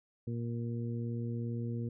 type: harmonic tone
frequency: 117.5 Hz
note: A#2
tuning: 14 cents sharp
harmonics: 1 / 2 / 3 / 4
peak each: -35 / -39 / -46 / -47 dBFS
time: 0.27-1.89 s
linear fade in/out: 5 ms
effects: none

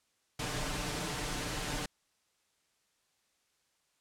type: noise with comb filter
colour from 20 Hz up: pink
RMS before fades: -36 dBFS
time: 0.39-1.86 s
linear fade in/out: 5 ms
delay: 6.7 ms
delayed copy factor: +0.65
effects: white hiss -75 dBFS RMS until 4 s + low-pass 9000 Hz 12 dB/octave

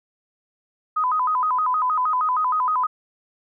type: tone with vibrato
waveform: sine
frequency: 1122 Hz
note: C#6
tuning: 21 cents sharp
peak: -18 dBFS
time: 0.96-2.87 s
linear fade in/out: 10 ms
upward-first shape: square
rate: 6.4 Hz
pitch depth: 190 cents each way
effects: none

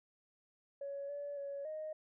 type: tone with pitch steps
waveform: sine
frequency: 560 / 574 / 561 / 621 Hz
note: C#5 / D5 / C#5 / D#5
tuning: +18 / -40 / +21 / -3 cents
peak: -39 dBFS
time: 0.81-1.93 s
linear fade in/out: 5 ms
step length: 280 ms
effects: tanh soft clip ceiling -35 dBFS

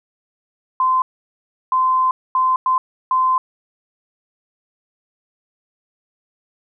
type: tone bursts at uneven times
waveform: sine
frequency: 1033 Hz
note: C6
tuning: 22 cents flat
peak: -13 dBFS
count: 5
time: 0.8-1.02 / 1.72-2.11 / 2.35-2.56 / 2.66-2.78 / 3.11-3.38 s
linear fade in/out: 2 ms
effects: none

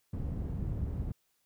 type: low-pass noise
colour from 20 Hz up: white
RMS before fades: -35 dBFS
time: 0.13-1.12 s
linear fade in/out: 5 ms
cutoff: 120 Hz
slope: 12 dB/octave
effects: white hiss -75 dBFS RMS until 1.45 s

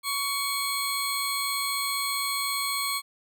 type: tone pair together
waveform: 20% pulse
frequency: 1119 / 4225 Hz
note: C#6 / C8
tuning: +16 / +16 cents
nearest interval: octave + major seventh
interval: 2300 cents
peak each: -24 dBFS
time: 0.03-3.02 s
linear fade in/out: 50 ms
effects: none

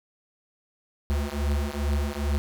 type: beating tone pair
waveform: square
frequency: 70.8 / 73.2 Hz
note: C#2 / D2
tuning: +37 / -5 cents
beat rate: 2.4 Hz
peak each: -28 dBFS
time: 1.1-2.38 s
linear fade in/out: 0 ms
effects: none

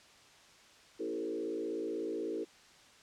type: tone with frequency modulation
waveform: sine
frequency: 387.7 Hz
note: G4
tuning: 19 cents flat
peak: -34 dBFS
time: 0.99-2.45 s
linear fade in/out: 20 ms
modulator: 56.2 Hz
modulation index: 1.6
effects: white hiss -59 dBFS RMS until 3.02 s + low-pass 6000 Hz 12 dB/octave

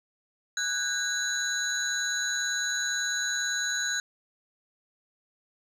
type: tone cluster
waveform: sine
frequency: 1490 / 1628 / 3963 / 6680 Hz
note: F#6 / G#6 / B7 / G#8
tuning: +12 / -35 / +5 / +9 cents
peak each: -31 dBFS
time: 0.57-4 s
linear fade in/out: 2 ms
effects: tanh soft clip ceiling -21 dBFS

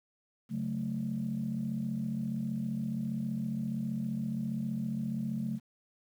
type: chord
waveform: sine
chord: F# minor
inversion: second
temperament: equal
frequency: 138.59 / 185 / 220 Hz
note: C#3 / F#3 / A3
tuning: 0 / 0 / 0 cents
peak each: -37 / -37 / -33 dBFS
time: 0.49-5.6 s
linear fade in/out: 50 ms
effects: tanh soft clip ceiling -24 dBFS + 10-bit

